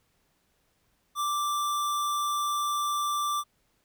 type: tone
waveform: square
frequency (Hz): 1174.7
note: D6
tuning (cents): 0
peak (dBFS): -27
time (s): 1.15-3.44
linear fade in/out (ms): 50
effects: pink hiss -71 dBFS RMS until 3.84 s